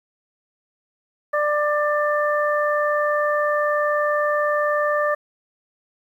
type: harmonic tone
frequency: 593 Hz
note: D5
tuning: 17 cents sharp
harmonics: 1 / 2 / 3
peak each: -20 / -23 / -25 dBFS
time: 1.33-5.15 s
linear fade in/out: 10 ms
effects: 9-bit